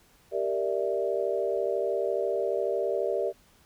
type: chord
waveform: sine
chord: E half-diminished seventh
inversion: first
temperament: equal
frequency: 392 / 466.2 / 587.3 / 659.3 Hz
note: G4 / Bb4 / D5 / E5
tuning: 0 / 0 / 0 / 0 cents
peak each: -30 / -31 / -30 / -33 dBFS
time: 0.31-3.33 s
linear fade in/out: 50 ms
effects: pink hiss -61 dBFS RMS until 3.65 s